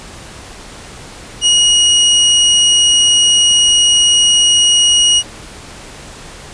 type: tone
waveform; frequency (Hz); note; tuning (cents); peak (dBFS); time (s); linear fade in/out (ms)
sawtooth; 2891; F#7; -41; -4; 1.41-5.23; 50
effects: pink hiss -33 dBFS RMS until 6.53 s + resampled to 22050 Hz